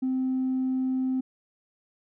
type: tone with tanh clipping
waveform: triangle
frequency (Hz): 259.6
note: C4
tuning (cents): -13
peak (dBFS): -24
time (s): 0.02-1.21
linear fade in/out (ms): 10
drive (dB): 5
effects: none